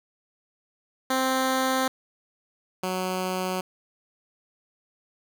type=tone pair in turn; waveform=10% pulse; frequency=261.6 / 185.11 Hz; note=C4 / F#3; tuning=0 / +1 cents; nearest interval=tritone; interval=599 cents; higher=first; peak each=-14 / -18 dBFS; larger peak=first; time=1.1-1.88 / 2.83-3.61 s; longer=neither; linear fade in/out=5 ms; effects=none